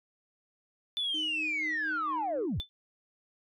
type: linear sweep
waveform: sine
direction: down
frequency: 3520 to 51.91 Hz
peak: -28 dBFS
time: 0.97-2.6 s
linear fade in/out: 0 ms
type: tone with tremolo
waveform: sine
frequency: 311.1 Hz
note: D#4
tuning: in tune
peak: -36 dBFS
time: 1.14-2.47 s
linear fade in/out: 5 ms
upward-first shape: sine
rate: 4.2 Hz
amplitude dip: 55%
type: tone with exponential decay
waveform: sine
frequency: 3520 Hz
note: A7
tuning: in tune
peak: -29 dBFS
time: 2.6-2.69 s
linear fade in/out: 0 ms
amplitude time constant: 19 ms
effects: tanh soft clip ceiling -25 dBFS